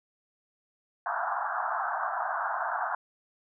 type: band-pass noise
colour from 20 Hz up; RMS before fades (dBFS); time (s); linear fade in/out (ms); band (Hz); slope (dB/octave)
pink; -31; 1.06-2.95; 2; 670 to 1600; 96
effects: none